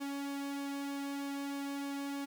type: tone with flanger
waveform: sawtooth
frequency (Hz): 280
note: C#4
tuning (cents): +18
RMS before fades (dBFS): -39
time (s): 0-2.26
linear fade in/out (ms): 20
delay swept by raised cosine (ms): 1.5 to 2.09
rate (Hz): 3.2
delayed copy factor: -0.75
effects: 11-bit